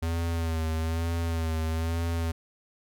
square tone with vibrato, 82 Hz, E2, 9 cents flat, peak -27 dBFS, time 0.02-2.32 s, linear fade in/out 10 ms, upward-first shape sine, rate 1.1 Hz, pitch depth 43 cents each way, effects none

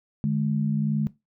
sine tone pair together, 149.3 / 211.1 Hz, D3 / G#3, +29 / +29 cents, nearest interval tritone, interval 600 cents, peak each -24 dBFS, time 0.24-1.07 s, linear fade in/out 0 ms, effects noise-tail reverb RT60 0.2 s tail -18 dB re dry

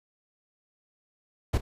brown noise with echo, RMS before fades -24 dBFS, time 1.53-1.58 s, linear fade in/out 10 ms, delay 30 ms, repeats 1, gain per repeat -14 dB, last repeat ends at 1.61 s, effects resampled to 32000 Hz

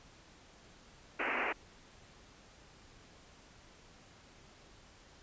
white band-pass noise, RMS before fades -35 dBFS, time 1.19-1.53 s, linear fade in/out 10 ms, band 240 to 2700 Hz, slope 96 dB/octave, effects pink hiss -59 dBFS RMS until 5.22 s + resampled to 16000 Hz

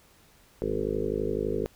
harmonic tone with a mistuned harmonic, 51.91 Hz, G#1, in tune, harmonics 1 / 2 / 3 / 4 / 5 / 6 / 7 / 8 / 9 / 10, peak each -37 / -41 / -39 / -39 / -37 / -43 / -33 / -31 / -33 / -40 dBFS, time 0.62-1.66 s, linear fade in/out 0 ms, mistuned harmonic 4, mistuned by -32 cents, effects pink hiss -59 dBFS RMS until 1.75 s

